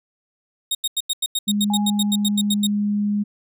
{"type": "tone bursts", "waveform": "sawtooth", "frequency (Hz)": 3729, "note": "A#7", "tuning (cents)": 0, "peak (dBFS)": -16, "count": 16, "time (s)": [0.71, 2.669], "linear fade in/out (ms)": 5, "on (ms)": 39, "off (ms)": 89}
{"type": "tone", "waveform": "sine", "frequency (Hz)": 206.1, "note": "G#3", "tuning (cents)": -13, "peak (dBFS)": -18, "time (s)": [1.47, 3.24], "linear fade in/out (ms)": 20}
{"type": "tone with exponential decay", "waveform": "sine", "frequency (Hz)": 830.6, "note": "G#5", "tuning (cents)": 0, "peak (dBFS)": -24, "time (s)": [1.7, 2.62], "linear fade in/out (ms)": 2, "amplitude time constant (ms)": 200}
{"effects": []}